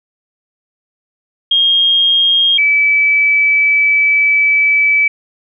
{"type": "tone pair in turn", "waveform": "sine", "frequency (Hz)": [3238, 2301], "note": ["G#7", "D7"], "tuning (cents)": [-45, -36], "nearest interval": "tritone", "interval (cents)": 591, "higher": "first", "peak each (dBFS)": -8, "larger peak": "neither", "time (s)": [[1.51, 2.58], [2.58, 5.08]], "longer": "second", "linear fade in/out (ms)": 5, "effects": []}